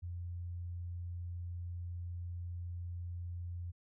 sine tone, 87.31 Hz, F2, in tune, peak -39 dBFS, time 0.02-3.72 s, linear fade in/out 20 ms, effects none

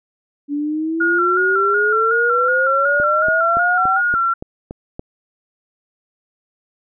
sine exponential sweep, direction up, 284.9 to 784 Hz, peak -18 dBFS, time 0.48-4.02 s, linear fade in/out 50 ms
sine tone with vibrato, 1396.9 Hz, F6, in tune, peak -14 dBFS, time 1-4.34 s, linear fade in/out 10 ms, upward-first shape square, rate 2.7 Hz, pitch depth 46 cents each way
click train, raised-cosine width 2 ms, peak -15 dBFS, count 8, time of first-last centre 3-4.994 s, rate 3.51 Hz
effects none

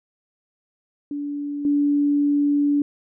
sine tone with level steps, 288.6 Hz, D4, 30 cents flat, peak -25 / -16 dBFS, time 1.11-2.82 s, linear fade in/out 2 ms, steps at 1.65 s, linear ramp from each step 2 ms, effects none

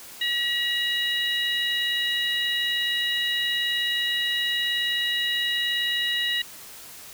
harmonic tone, 959 Hz, A#5, 49 cents sharp, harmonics 2 / 3 / 4, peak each -27 / -27 / -27 dBFS, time 0.21-6.42 s, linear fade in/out 5 ms, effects white hiss -43 dBFS RMS until 7.13 s

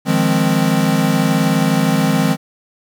square chord, F minor seventh, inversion third, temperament equal, 155.56 / 174.61 / 207.7 / 261.6 Hz, Eb3 / F3 / Ab3 / C4, 0 / 0 / 0 / 0 cents, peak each -19 dBFS, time 0.05-2.37 s, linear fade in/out 50 ms, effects 8-bit

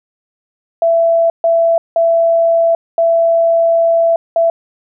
sine tone bursts at uneven times, 667 Hz, E5, 20 cents sharp, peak -8 dBFS, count 5, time 0.82-1.3 / 1.44-1.78 / 1.96-2.75 / 2.98-4.16 / 4.36-4.5 s, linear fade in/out 2 ms, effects none

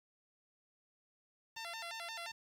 10% pulse tone with vibrato, 784 Hz, G5, in tune, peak -34 dBFS, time 1.56-2.32 s, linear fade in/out 10 ms, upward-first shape square, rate 5.7 Hz, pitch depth 240 cents each way, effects low-pass 10000 Hz 12 dB/octave + 10-bit

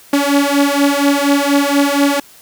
sawtooth beating tone pair, 281 / 285.2 Hz, C#4 / C#4, +24 / +49 cents, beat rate 4.2 Hz, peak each -10 dBFS, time 0.13-2.2 s, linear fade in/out 5 ms, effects white hiss -43 dBFS RMS until 2.41 s

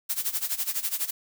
blue noise with tremolo, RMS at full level -26 dBFS, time 0.09-1.11 s, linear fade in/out 10 ms, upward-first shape sine, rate 12 Hz, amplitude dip 85%, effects none

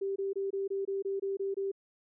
sine tone bursts, 391.9 Hz, G4, in tune, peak -30 dBFS, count 10, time 0.01-1.717 s, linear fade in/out 10 ms, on 150 ms, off 23 ms, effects none

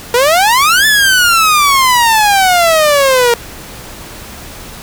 sawtooth exponential two-way sweep, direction up then down, 466.2 to 1760 to 466.2 Hz, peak -3 dBFS, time 0.14-3.34 s, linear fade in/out 2 ms, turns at 0.86 s, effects pink hiss -30 dBFS RMS until 4.82 s

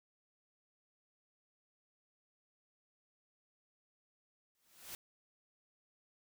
white noise with exponential growth, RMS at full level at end -44 dBFS, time 4.55-4.95 s, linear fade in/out 1 ms, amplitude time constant 86 ms, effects none

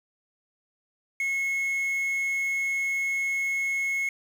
triangle tone with quantisation, 2179 Hz, C#7, 30 cents flat, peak -23 dBFS, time 1.2-4.09 s, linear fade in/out 2 ms, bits 8, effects none

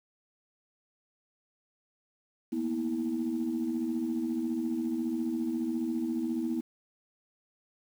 sine tone cluster, 228.1 / 242.6 / 324.2 Hz, A#3 / B3 / E4, -37 / -31 / -29 cents, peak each -38 / -31 / -31 dBFS, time 2.52-6.61 s, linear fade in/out 10 ms, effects tanh soft clip ceiling -22 dBFS + 9-bit

